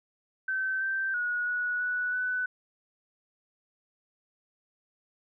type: tone with pitch steps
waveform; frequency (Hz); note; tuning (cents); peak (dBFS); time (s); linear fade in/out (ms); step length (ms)
sine; 1539 / 1561 / 1455 / 1465 / 1477 / 1497; G6 / G6 / F#6 / F#6 / F#6 / F#6; -32 / -8 / -29 / -18 / -3 / +20; -27; 0.48-2.46; 5; 330
effects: none